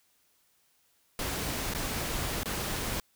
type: noise with dropouts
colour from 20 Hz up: pink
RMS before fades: -33 dBFS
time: 1.19-3 s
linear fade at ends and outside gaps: 1 ms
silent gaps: 1.737-1.748 / 2.433-2.457 s
effects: white hiss -69 dBFS RMS until 3.15 s